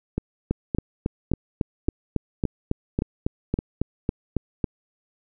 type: two click trains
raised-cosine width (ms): 3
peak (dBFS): -11 / -9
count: 7 / 16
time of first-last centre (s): 0.18-3.589 / 0.51-4.642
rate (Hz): 1.76 / 3.63
effects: none